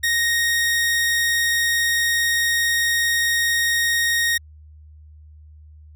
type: tone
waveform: sawtooth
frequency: 1864.7 Hz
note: A#6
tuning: in tune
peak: -14 dBFS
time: 0.03-4.38 s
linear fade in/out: 10 ms
effects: added 76 Hz sine -42 dBFS peak until 5.95 s